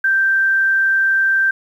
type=tone; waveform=sine; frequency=1568 Hz; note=G6; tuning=in tune; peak=-12 dBFS; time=0.04-1.51 s; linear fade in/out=5 ms; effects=8-bit